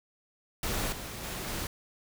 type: noise with level steps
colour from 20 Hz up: pink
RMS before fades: -32 / -40 / -37 / -35 dBFS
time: 0.63-1.67 s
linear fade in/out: 2 ms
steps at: 0.92 / 1.23 / 1.47 s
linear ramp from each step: 5 ms
effects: none